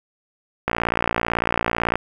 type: click train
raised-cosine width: 0.5 ms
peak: -4 dBFS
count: 75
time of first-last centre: 0.68-1.956 s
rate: 58 Hz
effects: 7-bit